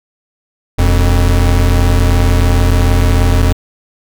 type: tone pair together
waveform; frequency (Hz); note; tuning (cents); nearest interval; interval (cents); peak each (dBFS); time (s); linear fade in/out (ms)
square; 41.44 / 87.8; E1 / F2; +10 / +10; octave + minor second; 1300; -11; 0.78-3.53; 10
effects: none